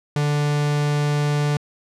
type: tone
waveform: 45% pulse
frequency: 146.83 Hz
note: D3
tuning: in tune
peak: -18 dBFS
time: 0.16-1.57 s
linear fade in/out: 2 ms
effects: low-pass 8000 Hz 12 dB/octave